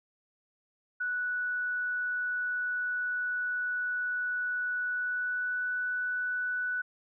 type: tone with pitch glide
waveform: sine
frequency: 1477 to 1486.4 Hz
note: F#6 to F#6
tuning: -3 to +7 cents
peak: -29 dBFS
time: 1-6.82 s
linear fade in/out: 10 ms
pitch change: +10 cents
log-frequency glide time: 4.88-5.65 s
effects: none